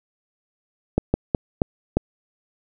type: slowing click train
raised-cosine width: 2 ms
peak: -4 dBFS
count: 5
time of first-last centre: 0.98-1.97 s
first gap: 160 ms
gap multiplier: 1.3
effects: none